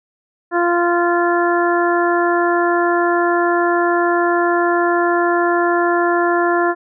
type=harmonic tone; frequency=346.7 Hz; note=F4; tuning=13 cents flat; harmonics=1 / 2 / 3 / 4 / 5; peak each=-16 / -19 / -21 / -22 / -23 dBFS; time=0.51-6.75 s; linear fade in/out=50 ms; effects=none